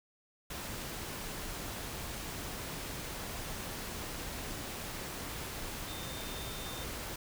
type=tone in noise; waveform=sine; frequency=3615 Hz; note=A7; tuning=46 cents sharp; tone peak=-48 dBFS; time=5.88-6.84 s; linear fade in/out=5 ms; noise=pink; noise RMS=-41 dBFS; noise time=0.5-7.16 s; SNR=-10 dB; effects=none